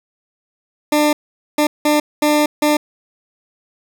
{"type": "tone bursts at uneven times", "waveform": "20% pulse", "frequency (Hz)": 298.8, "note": "D4", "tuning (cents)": 30, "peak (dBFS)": -7, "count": 5, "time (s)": [[0.92, 1.13], [1.58, 1.67], [1.85, 2], [2.22, 2.46], [2.62, 2.77]], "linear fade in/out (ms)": 5, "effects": []}